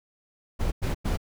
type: noise bursts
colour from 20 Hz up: brown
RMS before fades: -25 dBFS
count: 3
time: 0.59-1.174 s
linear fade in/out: 20 ms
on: 130 ms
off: 97 ms
effects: none